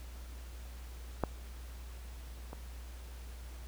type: clicks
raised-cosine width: 1 ms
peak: -16 / -29 dBFS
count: 2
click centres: 1.237 / 2.531 s
effects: added 60 Hz sine -44 dBFS peak until 3.67 s + pink hiss -56 dBFS RMS until 3.67 s